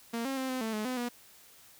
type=tone with pitch steps; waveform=sawtooth; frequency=231.9 / 269 / 262.3 / 257.2 / 222.2 / 213.5 / 254 / 241.8 Hz; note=A#3 / C4 / C4 / C4 / A3 / G#3 / B3 / B3; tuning=-9 / +48 / +4 / -30 / +17 / +48 / +49 / -36 cents; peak=-28 dBFS; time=0.13-1.09 s; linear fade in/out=10 ms; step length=120 ms; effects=white hiss -57 dBFS RMS until 1.79 s